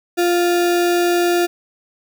sine tone with sample-and-hold, 349.2 Hz, F4, in tune, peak -13 dBFS, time 0.17-1.47 s, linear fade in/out 20 ms, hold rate 1050 Hz, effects none

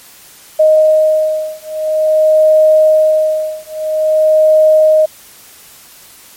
sine beating tone pair, 622.3 / 622.79 Hz, D#5 / D#5, 0 / +1 cents, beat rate 0.49 Hz, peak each -10 dBFS, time 0.59-5.06 s, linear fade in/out 10 ms, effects white hiss -39 dBFS RMS until 6.36 s + MP3 64 kbps

